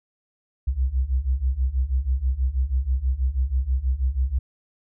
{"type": "beating tone pair", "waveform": "sine", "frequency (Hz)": [61.5, 67.7], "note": ["B1", "C#2"], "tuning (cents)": [-7, -40], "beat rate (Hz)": 6.2, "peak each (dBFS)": [-24, -22], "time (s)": [0.67, 4.39], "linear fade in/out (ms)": 10, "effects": []}